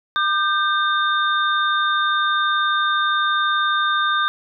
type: tone cluster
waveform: sine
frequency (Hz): 1202 / 1561 / 3638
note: D6 / G6 / A#7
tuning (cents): +40 / -8 / -43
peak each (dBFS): -19 / -21 / -24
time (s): 0.16-4.28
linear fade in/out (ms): 0
effects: none